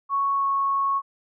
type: tone with pitch glide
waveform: sine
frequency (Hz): 1108.7 to 1102.3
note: C#6 to C#6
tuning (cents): 0 to -10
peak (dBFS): -20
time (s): 0.09-1.02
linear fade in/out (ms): 50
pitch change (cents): -10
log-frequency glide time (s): 0.35-0.45
effects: none